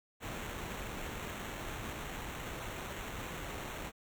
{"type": "noise with sample-and-hold", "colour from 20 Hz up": "pink", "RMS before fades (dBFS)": -42, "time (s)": [0.2, 3.92], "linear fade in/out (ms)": 50, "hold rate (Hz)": 4900, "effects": []}